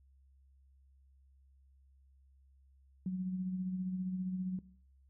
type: tone with tremolo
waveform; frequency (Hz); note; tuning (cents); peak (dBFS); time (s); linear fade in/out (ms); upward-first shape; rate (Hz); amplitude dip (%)
sine; 185; F#3; 0; -32; 3.06-4.59; 2; sine; 15; 35
effects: noise-tail reverb RT60 0.6 s tail -19 dB re dry + added 67 Hz sine -62 dBFS peak until 5.09 s